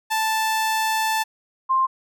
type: tone pair in turn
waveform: sawtooth / sine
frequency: 880 / 1053.2 Hz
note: A5 / C6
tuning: 0 / +11 cents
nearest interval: minor third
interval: 311 cents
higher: second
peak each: -16 dBFS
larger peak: neither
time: 0.1-1.24 / 1.69-1.87 s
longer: first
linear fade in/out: 20 ms
effects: none